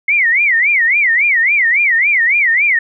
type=tone with vibrato; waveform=sine; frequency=2093 Hz; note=C7; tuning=in tune; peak=-9 dBFS; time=0.08-2.79 s; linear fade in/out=5 ms; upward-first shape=sine; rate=3.6 Hz; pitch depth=250 cents each way; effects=none